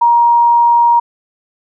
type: tone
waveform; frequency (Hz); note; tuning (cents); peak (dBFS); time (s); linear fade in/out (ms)
sine; 944; A#5; +22; -6; 0.01-1; 10
effects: none